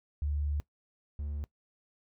sine / triangle tone pair in turn, 73.1 / 73.1 Hz, D2 / D2, -7 / -7 cents, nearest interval unison, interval 0 cents, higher neither, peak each -29 / -32 dBFS, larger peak first, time 0.22-0.6 / 1.19-1.44 s, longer first, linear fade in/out 0 ms, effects noise-tail reverb RT60 0.1 s tail -20 dB re dry

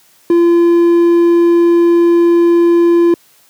triangle tone, 342.1 Hz, F4, 36 cents flat, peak -4 dBFS, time 0.3-3.14 s, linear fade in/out 2 ms, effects white hiss -49 dBFS RMS until 3.49 s + high-pass 100 Hz 12 dB/octave

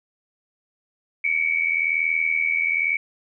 sine tone pair together, 2225 / 2306 Hz, C#7 / D7, +6 / -32 cents, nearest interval minor second, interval 62 cents, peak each -22 dBFS, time 1.24-2.97 s, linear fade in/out 5 ms, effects none

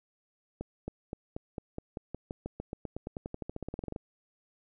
accelerating click train, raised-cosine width 2 ms, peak -23 dBFS, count 29, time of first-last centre 0.61-3.962 s, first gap 270 ms, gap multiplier 0.93, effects none

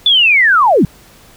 sine linear sweep, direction down, 3520 to 130.81 Hz, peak -6 dBFS, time 0.06-0.85 s, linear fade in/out 2 ms, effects pink hiss -43 dBFS RMS until 1.36 s

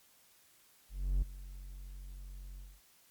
triangle tone with ADSR envelope, 46.25 Hz, F#1, in tune, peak -24 dBFS, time 0.89-2.81 s, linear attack 330 ms, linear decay 13 ms, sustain -18 dB, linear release 230 ms, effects white hiss -65 dBFS RMS until 3.1 s + MP3 96 kbps

